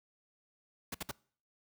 pink noise bursts, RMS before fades -38 dBFS, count 3, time 0.92-1.113 s, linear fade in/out 5 ms, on 25 ms, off 59 ms, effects noise-tail reverb RT60 0.5 s tail -24 dB re dry + high-pass 80 Hz 12 dB/octave

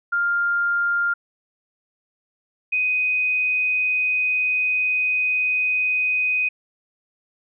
sine tone pair in turn, 1400 / 2501 Hz, F6 / D#7, +4 / +8 cents, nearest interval minor seventh, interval 1004 cents, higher second, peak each -18 dBFS, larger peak neither, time 0.12-1.14 / 2.72-6.49 s, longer second, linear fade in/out 10 ms, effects none

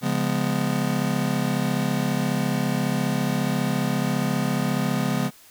square chord, C# dominant seventh, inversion none, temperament just, 138.59 / 173.24 / 207.9 / 249.5 Hz, C#3 / E#3 / G#3 / B3, 0 / -14 / +2 / +18 cents, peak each -28 dBFS, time 0.01-5.31 s, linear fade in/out 50 ms, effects white hiss -51 dBFS RMS until 5.5 s

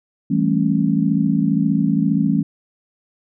sine chord, A dominant seventh, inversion second, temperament just, 165 / 198 / 220 / 275 Hz, E3 / G3 / A3 / C#4, +2 / +18 / 0 / -14 cents, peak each -20 dBFS, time 0.3-2.43 s, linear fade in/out 10 ms, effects none

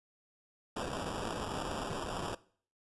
violet noise with sample-and-hold, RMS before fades -38 dBFS, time 0.76-2.35 s, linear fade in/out 5 ms, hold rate 2100 Hz, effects noise-tail reverb RT60 0.5 s tail -20 dB re dry + resampled to 24000 Hz

